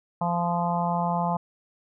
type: harmonic tone with a mistuned harmonic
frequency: 172.6 Hz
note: F3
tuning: 20 cents flat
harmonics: 1 / 3 / 4 / 5 / 6 / 7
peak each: -27 / -36 / -29 / -28 / -31 / -40 dBFS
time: 0.21-1.37 s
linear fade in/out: 5 ms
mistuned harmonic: 7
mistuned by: +37 cents
effects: none